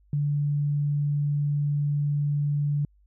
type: tone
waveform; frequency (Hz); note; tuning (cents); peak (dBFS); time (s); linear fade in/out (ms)
sine; 145.4; D3; -17; -22; 0.13-2.85; 2
effects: added 50 Hz sine -57 dBFS peak until 3.06 s